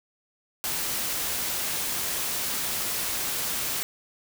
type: noise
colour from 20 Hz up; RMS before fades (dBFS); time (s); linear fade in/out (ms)
white; -29; 0.64-3.83; 0
effects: none